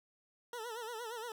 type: tone with vibrato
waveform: 20% pulse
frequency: 461.1 Hz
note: A#4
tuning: 19 cents flat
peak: -36 dBFS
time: 0.53-1.32 s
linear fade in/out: 2 ms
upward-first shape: sine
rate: 8.6 Hz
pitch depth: 110 cents each way
effects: none